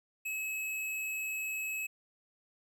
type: tone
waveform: square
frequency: 2576 Hz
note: E7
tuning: 41 cents flat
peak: -35 dBFS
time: 0.25-1.87 s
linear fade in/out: 10 ms
effects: 12-bit